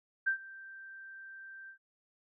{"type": "tone with ADSR envelope", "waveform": "sine", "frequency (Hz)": 1568, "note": "G6", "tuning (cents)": 0, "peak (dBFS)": -25, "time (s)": [0.26, 1.78], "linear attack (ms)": 17, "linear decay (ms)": 96, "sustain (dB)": -21, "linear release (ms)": 92, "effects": []}